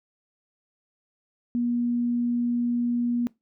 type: tone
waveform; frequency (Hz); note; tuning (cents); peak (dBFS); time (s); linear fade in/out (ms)
sine; 240; B3; -49; -22; 1.55-3.27; 0
effects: noise-tail reverb RT60 0.2 s tail -22 dB re dry